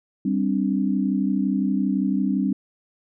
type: chord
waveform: sine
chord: G suspended fourth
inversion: none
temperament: equal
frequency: 196 / 261.6 / 293.7 Hz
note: G3 / C4 / D4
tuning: 0 / 0 / 0 cents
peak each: -22 / -24 / -26 dBFS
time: 0.25-2.53 s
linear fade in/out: 5 ms
effects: none